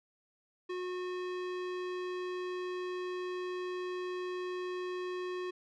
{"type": "tone with low-pass filter", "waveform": "square", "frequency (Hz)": 363.3, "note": "F#4", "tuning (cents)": -32, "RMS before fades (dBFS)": -38, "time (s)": [0.69, 5.51], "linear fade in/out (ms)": 10, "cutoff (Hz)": 3400, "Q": 0.87, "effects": []}